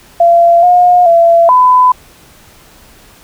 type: tone with pitch steps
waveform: sine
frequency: 684 / 715 / 676 / 1004 Hz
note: F5 / F5 / E5 / B5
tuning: -36 / +41 / +43 / +28 cents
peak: -3 dBFS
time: 0.2-1.92 s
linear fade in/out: 5 ms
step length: 430 ms
effects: pink hiss -41 dBFS RMS until 3.23 s